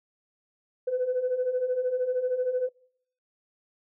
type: beating tone pair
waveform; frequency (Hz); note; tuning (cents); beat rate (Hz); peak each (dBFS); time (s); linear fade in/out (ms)
sine; 493.9 / 506.9; B4 / B4; 0 / +45; 13; -30 / -25; 0.87-2.69; 10
effects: noise-tail reverb RT60 0.7 s tail -26 dB re dry + tanh soft clip ceiling -19 dBFS